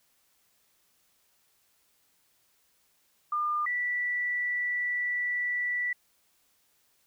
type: tone pair in turn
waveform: sine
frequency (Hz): 1205 / 1961.8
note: D6 / B6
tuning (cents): +44 / -12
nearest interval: minor sixth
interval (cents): 844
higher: second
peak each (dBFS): -26 / -27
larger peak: first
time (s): 3.32-3.66 / 3.66-5.93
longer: second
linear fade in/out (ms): 5
effects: white hiss -69 dBFS RMS until 7.06 s